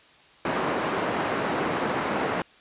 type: band-pass noise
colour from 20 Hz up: pink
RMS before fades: -27 dBFS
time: 0.45-2.42 s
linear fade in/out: 2 ms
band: 250 to 1700 Hz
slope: 12 dB/octave
effects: white hiss -54 dBFS RMS until 2.6 s + resampled to 8000 Hz